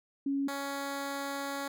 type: tone pair in turn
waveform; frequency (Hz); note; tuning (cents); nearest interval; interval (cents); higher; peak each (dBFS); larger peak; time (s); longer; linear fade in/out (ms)
sine / 10% pulse; 277.2 / 278.8; C#4 / C#4; 0 / +10; unison; 10; second; -28 / -26; second; 0.26-0.48 / 0.48-1.68; second; 5
effects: none